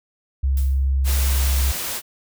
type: tone with pitch glide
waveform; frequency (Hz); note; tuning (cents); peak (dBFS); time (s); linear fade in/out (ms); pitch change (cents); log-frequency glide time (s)
sine; 67.4 to 66.86; C#2 to C2; -48 to +38; -16; 0.43-1.72; 10; -14; 0.87-1.29
type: noise with exponential decay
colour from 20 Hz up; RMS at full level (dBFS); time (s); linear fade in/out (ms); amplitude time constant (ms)
blue; -34; 0.57-0.91; 2; 73
type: noise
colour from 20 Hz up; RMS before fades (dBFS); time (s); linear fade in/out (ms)
white; -27; 1.04-2.02; 50
effects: none